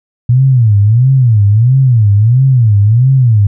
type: tone with vibrato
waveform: sine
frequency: 116.54 Hz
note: A#2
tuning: in tune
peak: -4 dBFS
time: 0.29-3.47 s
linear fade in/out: 5 ms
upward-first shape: sine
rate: 1.5 Hz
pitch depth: 250 cents each way
effects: none